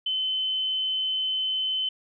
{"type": "tone", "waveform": "sine", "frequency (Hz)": 3053, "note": "G7", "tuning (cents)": -46, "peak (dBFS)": -24, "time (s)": [0.06, 1.89], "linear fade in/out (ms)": 5, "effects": []}